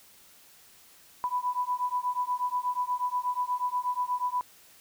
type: beating tone pair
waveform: sine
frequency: 987.8 / 996.1 Hz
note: B5 / B5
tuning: 0 / +15 cents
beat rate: 8.3 Hz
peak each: -30 / -30 dBFS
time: 1.24-4.41 s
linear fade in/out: 0 ms
effects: white hiss -56 dBFS RMS until 4.8 s